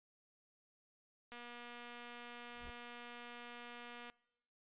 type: click train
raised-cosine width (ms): 0.3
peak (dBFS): -36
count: 668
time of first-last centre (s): 1.32-4.099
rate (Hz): 240
type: noise with exponential growth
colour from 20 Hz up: brown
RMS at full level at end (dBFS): -46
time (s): 2.48-2.7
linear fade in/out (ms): 0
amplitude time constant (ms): 46
effects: noise-tail reverb RT60 0.9 s tail -24 dB re dry + resampled to 8000 Hz